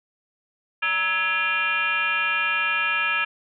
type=tone with frequency modulation; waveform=sine; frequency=2036 Hz; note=C7; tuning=48 cents flat; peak=-20 dBFS; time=0.82-3.25 s; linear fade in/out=10 ms; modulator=365 Hz; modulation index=2.3; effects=none